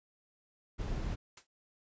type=noise; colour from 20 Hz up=brown; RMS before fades=-36 dBFS; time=0.78-1.16 s; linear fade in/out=20 ms
type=noise with exponential decay; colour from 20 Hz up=white; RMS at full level=-45 dBFS; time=1.37-1.47 s; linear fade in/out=5 ms; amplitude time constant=21 ms
effects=resampled to 16000 Hz